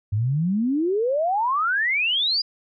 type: exponential sweep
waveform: sine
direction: up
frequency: 98.2 to 4969 Hz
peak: -19 dBFS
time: 0.12-2.42 s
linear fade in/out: 10 ms
effects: none